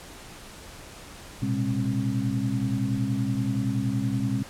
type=tone cluster; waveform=sine; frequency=116.1 / 126.7 / 202.7 / 268.7 Hz; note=A#2 / B2 / G#3 / C4; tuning=-7 / +45 / -42 / +46 cents; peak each=-29 dBFS; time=1.42-4.43 s; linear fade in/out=5 ms; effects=pink hiss -44 dBFS RMS until 4.49 s + low-pass 11000 Hz 12 dB/octave